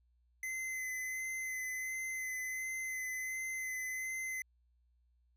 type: tone with vibrato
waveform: square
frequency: 2045 Hz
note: C7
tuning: 40 cents flat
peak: -38 dBFS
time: 0.43-4.42 s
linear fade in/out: 2 ms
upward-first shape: sine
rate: 1.4 Hz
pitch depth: 16 cents each way
effects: added 60 Hz sine -69 dBFS peak until 5.36 s